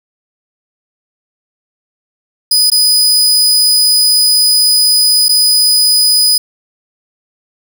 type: tone with dropouts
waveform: sawtooth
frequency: 4978 Hz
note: D#8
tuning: in tune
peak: -4 dBFS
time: 2.51-6.38 s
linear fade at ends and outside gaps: 5 ms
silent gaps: 2.701-2.717 / 5.284-5.291 s
effects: none